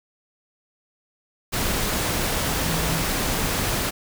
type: tone in noise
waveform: sine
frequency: 163.4 Hz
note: E3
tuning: 15 cents flat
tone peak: -27 dBFS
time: 2.63-3.03 s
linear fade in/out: 20 ms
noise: pink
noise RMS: -24 dBFS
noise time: 1.52-3.91 s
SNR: -6 dB
effects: none